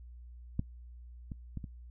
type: clicks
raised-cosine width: 5 ms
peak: -18 / -28 / -26 / -29 dBFS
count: 4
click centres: 0.594 / 1.318 / 1.573 / 1.642 s
effects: noise-tail reverb RT60 0.1 s tail -22 dB re dry + added 60 Hz sine -47 dBFS peak until 1.9 s